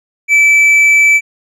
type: tone with tanh clipping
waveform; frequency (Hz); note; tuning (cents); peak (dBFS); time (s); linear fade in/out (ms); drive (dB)
sine; 2313; D7; -27; -6; 0.28-1.21; 50; 5
effects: none